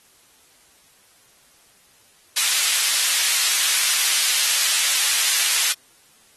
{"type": "high-pass noise", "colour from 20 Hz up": "pink", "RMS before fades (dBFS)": -20, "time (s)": [2.36, 5.73], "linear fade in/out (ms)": 10, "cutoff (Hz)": 2600, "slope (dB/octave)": 12, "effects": ["white hiss -55 dBFS RMS until 6.36 s", "AAC 32 kbps"]}